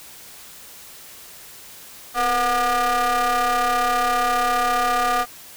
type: ring-modulated tone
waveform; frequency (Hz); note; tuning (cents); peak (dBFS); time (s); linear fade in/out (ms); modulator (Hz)
40% pulse; 237.9; A#3; +35; -14; 2.14-5.26; 50; 969
effects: white hiss -42 dBFS RMS until 5.56 s